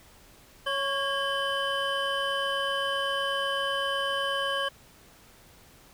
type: tone cluster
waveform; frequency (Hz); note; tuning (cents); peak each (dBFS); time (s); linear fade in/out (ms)
triangle; 553 / 1108 / 1631 / 3046; C#5 / C#6 / G#6 / F#7; -4 / -1 / -32 / +50; -30; 0.66-4.69; 10
effects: tanh soft clip ceiling -14 dBFS + pink hiss -55 dBFS RMS until 5.93 s